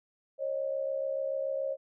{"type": "tone pair together", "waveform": "sine", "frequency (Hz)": [544, 611], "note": ["C#5", "D#5"], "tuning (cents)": [-33, -32], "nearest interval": "major second", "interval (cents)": 201, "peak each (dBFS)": [-31, -35], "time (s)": [0.38, 1.77], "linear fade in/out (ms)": 50, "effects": []}